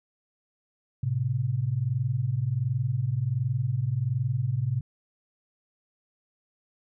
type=tone pair together; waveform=sine; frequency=110 / 131.36 Hz; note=A2 / C3; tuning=0 / +7 cents; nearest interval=minor third; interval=307 cents; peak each=-28 / -26 dBFS; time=1.03-4.81 s; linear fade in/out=5 ms; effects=none